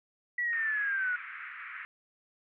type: linear sweep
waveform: sine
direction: down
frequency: 1960 to 1444 Hz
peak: -28 dBFS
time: 0.38-1.16 s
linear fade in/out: 5 ms
type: band-pass noise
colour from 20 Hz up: white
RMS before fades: -43 dBFS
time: 0.53-1.85 s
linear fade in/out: 0 ms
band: 1300 to 2200 Hz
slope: 48 dB/octave
effects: none